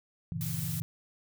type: chord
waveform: sine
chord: G diminished seventh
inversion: none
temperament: equal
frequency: 98 / 116.54 / 138.59 / 164.81 Hz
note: G2 / Bb2 / Db3 / Fb3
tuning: 0 / 0 / 0 / 0 cents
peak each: -41 / -39 / -39 / -35 dBFS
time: 0.32-0.82 s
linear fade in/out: 0 ms
type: noise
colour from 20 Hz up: blue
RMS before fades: -39 dBFS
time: 0.41-0.8 s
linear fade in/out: 0 ms
effects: none